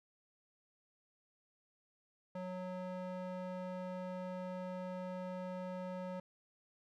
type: tone with band-pass filter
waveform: square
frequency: 183.4 Hz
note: F#3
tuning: 15 cents flat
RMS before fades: -43 dBFS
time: 2.35-6.2 s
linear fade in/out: 5 ms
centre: 580 Hz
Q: 1
effects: none